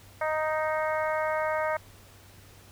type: harmonic tone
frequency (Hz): 311.1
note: D#4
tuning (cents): 0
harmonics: 2 / 3 / 4 / 5 / 6 / 7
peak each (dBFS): -28 / -32 / -34 / -36 / -38 / -39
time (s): 0.21-1.77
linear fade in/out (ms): 5
effects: added 97 Hz sine -54 dBFS peak until 2.71 s + pink hiss -54 dBFS RMS until 2.71 s